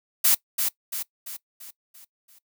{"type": "noise with echo", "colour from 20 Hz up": "blue", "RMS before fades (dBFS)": -18, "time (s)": [0.24, 0.35], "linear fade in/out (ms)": 10, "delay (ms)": 340, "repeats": 6, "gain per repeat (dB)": -6, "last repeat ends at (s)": 2.39, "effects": ["noise-tail reverb RT60 0.1 s tail -21 dB re dry"]}